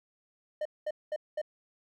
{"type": "tone bursts", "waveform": "triangle", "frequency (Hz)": 609, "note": "D#5", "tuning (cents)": -37, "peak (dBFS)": -28, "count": 4, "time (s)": [0.61, 1.416], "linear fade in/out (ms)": 5, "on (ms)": 44, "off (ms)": 210, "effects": []}